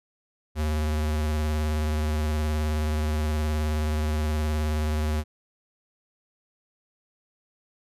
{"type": "tone with vibrato", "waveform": "square", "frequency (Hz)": 76.5, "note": "D#2", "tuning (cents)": -29, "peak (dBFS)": -24, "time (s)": [0.55, 5.24], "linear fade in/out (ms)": 50, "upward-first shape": "sine", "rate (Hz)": 19, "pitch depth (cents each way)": 32, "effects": ["resampled to 32000 Hz"]}